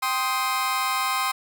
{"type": "chord", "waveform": "sawtooth", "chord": "C minor", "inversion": "second", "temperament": "just", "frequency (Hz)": [784.9, 1046.5, 1255.8], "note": ["G5", "C6", "Eb6"], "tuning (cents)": [2, 0, 16], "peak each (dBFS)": [-26, -21, -24], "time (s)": [0.02, 1.32], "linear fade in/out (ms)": 10, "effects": []}